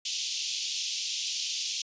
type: band-pass noise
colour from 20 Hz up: white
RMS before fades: -33 dBFS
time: 0.05-1.82 s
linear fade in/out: 5 ms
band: 2700 to 6600 Hz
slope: 48 dB/octave
effects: resampled to 16000 Hz